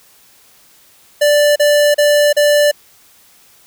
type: tone bursts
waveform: square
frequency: 587.3 Hz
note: D5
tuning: in tune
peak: -9 dBFS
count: 4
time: 1.21-2.715 s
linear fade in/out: 10 ms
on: 350 ms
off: 35 ms
effects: white hiss -48 dBFS RMS until 3.66 s